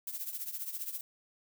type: noise with tremolo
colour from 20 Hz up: violet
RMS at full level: -36 dBFS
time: 0.07-1.01 s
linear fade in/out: 2 ms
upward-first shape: triangle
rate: 15 Hz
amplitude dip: 80%
effects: none